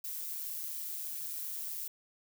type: noise with amplitude modulation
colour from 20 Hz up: violet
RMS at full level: -37 dBFS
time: 0.04-1.88 s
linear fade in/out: 5 ms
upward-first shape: sine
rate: 157 Hz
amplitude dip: 55%
effects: none